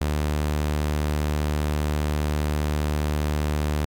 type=tone; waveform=sawtooth; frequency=75 Hz; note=D2; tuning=37 cents sharp; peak=-18 dBFS; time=0.01-3.85 s; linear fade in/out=0 ms; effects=AAC 64 kbps